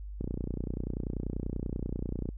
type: click train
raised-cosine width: 3 ms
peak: -21 dBFS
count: 64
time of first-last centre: 0.21-2.289 s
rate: 30.3 Hz
effects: added 50 Hz sine -38 dBFS peak until 2.37 s